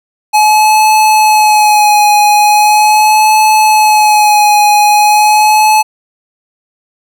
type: tone with vibrato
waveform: square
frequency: 848 Hz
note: G#5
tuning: 36 cents sharp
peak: -5 dBFS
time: 0.33-5.83 s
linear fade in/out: 20 ms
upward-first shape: sine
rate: 0.4 Hz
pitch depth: 29 cents each way
effects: none